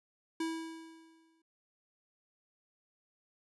square tone with exponential decay, 325.6 Hz, E4, 21 cents flat, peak -32 dBFS, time 0.4-1.42 s, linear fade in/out 5 ms, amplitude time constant 220 ms, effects resampled to 24000 Hz

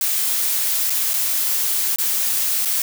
blue noise with dropouts, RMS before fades -20 dBFS, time 0.01-2.82 s, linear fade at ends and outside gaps 1 ms, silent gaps 0.898-0.903 / 1.135-1.139 / 1.96-1.985 / 2.651-2.656 s, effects none

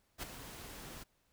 pink noise with ADSR envelope, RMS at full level -39 dBFS, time 0.18-1.04 s, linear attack 46 ms, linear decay 13 ms, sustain -10 dB, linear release 16 ms, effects pink hiss -75 dBFS RMS until 1.32 s

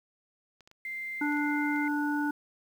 clicks, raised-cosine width 0.2 ms, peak -37 dBFS, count 6, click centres 0.607 / 0.675 / 0.714 / 1.324 / 1.371 / 1.761 s
sine tone, 2090 Hz, C7, 2 cents flat, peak -34 dBFS, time 0.85-1.88 s, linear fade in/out 2 ms
harmonic tone, 293.7 Hz, D4, in tune, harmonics 1 / 3 / 5, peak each -28 / -35 / -34 dBFS, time 1.21-2.31 s, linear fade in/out 5 ms
effects 9-bit

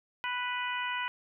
harmonic tone, 493.9 Hz, B4, in tune, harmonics 2 / 3 / 4 / 5 / 6, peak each -35 / -37 / -38 / -39 / -40 dBFS, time 0.24-1.08 s, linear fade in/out 0 ms, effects none

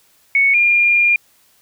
sine tone pair in turn, 2217 / 2408 Hz, C#7 / D7, 0 / +43 cents, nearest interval minor second, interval 143 cents, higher second, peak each -10 dBFS, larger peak neither, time 0.35-0.54 / 0.54-1.16 s, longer second, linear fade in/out 2 ms, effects white hiss -55 dBFS RMS until 1.61 s

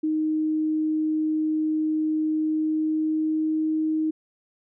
sine tone with pitch glide, 311.1 to 313.4 Hz, D#4 to D#4, 0 to +13 cents, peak -21 dBFS, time 0.03-4.11 s, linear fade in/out 10 ms, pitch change +13 cents, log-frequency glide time 2.32-3.67 s, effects none

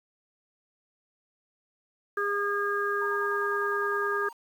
harmonic tone, 406.7 Hz, G#4, 36 cents flat, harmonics 1 / 3 / 4, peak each -30 / -30 / -30 dBFS, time 2.17-4.29 s, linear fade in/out 5 ms
sine tone with tremolo, 930 Hz, A#5, 4 cents flat, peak -37 dBFS, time 3.01-4.33 s, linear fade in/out 10 ms, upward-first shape square, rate 9.9 Hz, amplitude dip 55%
effects 9-bit

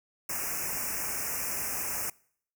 white band-stop noise, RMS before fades -33 dBFS, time 0.29-2.1 s, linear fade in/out 5 ms, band 2700 to 5200 Hz, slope 96 dB/octave, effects noise-tail reverb RT60 0.6 s tail -24 dB re dry

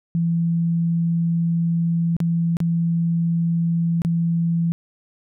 sine tone with dropouts, 167.9 Hz, E3, 32 cents sharp, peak -17 dBFS, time 0.15-4.72 s, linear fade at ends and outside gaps 0 ms, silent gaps 2.166-2.203 / 2.569-2.603 / 4.019-4.049 s, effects none

